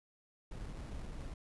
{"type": "noise with sample-and-hold", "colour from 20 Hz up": "brown", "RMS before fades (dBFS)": -44, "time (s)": [0.51, 1.34], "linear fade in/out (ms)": 5, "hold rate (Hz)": 3150, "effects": ["resampled to 24000 Hz"]}